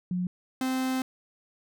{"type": "tone pair in turn", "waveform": ["sine", "45% pulse"], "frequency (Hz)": [180.1, 259.6], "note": ["F#3", "C4"], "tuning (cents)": [-46, -13], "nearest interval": "tritone", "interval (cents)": 633, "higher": "second", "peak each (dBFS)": [-26, -26], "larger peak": "neither", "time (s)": [[0.11, 0.27], [0.61, 1.02]], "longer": "second", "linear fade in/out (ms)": 2, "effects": []}